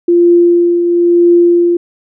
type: tone with tremolo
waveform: sine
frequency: 346.3 Hz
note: F4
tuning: 15 cents flat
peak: -3 dBFS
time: 0.08-1.77 s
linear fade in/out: 5 ms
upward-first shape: triangle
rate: 1 Hz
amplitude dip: 50%
effects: none

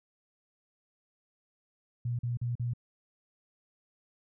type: tone bursts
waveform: sine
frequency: 120.3 Hz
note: B2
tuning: 45 cents flat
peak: -29 dBFS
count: 4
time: 2.05-2.736 s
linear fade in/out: 5 ms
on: 140 ms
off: 42 ms
effects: none

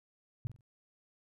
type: tone with echo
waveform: sine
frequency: 119.3 Hz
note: A#2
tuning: 41 cents sharp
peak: -32 dBFS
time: 0.45-0.47 s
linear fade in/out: 0 ms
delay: 46 ms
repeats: 3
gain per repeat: -11 dB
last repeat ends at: 0.608 s
effects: none

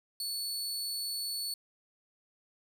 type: tone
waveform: sawtooth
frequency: 4435 Hz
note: C#8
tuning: in tune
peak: -31 dBFS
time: 0.2-1.54 s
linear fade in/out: 2 ms
effects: none

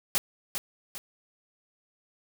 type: noise with echo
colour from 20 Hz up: white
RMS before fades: -25 dBFS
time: 0.15-0.18 s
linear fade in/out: 0 ms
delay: 400 ms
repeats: 2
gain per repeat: -7 dB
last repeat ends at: 0.98 s
effects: none

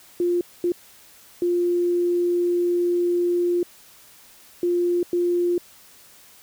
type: tone bursts at uneven times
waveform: sine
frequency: 350.5 Hz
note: F4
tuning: 6 cents sharp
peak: -18 dBFS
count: 5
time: 0.2-0.41 / 0.64-0.72 / 1.42-3.63 / 4.63-5.03 / 5.13-5.58 s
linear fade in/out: 2 ms
effects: white hiss -50 dBFS RMS until 6.42 s

